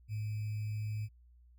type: tone with sample-and-hold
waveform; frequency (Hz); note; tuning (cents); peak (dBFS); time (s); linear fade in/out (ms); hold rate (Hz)
sine; 106.8; G#2; +49; -34; 0.08-1.09; 50; 2450
effects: added 60 Hz sine -58 dBFS peak until 1.58 s